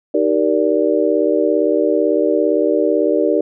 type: chord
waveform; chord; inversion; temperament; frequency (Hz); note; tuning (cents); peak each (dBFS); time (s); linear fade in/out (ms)
sine; Eb major seventh; none; just; 311.1 / 388.9 / 466.7 / 583.4; Eb4 / G4 / Bb4 / D5; 0 / -14 / +2 / -12; -18; 0.14-3.41; 5
effects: none